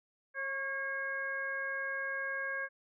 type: harmonic tone with a mistuned harmonic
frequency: 542 Hz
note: C#5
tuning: 39 cents flat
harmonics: 1 / 2 / 3 / 4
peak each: -43 / -45 / -35 / -46 dBFS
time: 0.34-2.69 s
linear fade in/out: 50 ms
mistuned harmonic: 2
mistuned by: +32 cents
effects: none